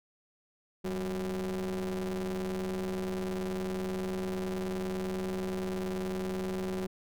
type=ring-modulated tone; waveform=45% pulse; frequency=90.2 Hz; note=F#2; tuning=44 cents flat; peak=-29 dBFS; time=0.84-6.87 s; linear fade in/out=10 ms; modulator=281 Hz; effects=none